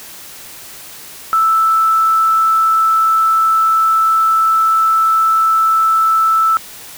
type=tone; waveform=sine; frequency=1318.5 Hz; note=E6; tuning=in tune; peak=-9 dBFS; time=1.33-6.57 s; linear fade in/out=0 ms; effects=white hiss -34 dBFS RMS until 6.97 s